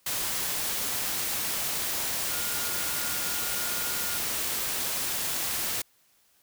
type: tone in noise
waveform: sine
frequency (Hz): 1424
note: F6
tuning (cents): +33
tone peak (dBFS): -40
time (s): 2.29-4.18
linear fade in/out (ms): 5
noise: white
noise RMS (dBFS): -30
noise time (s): 0.06-5.82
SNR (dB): -13
effects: white hiss -65 dBFS RMS until 6.42 s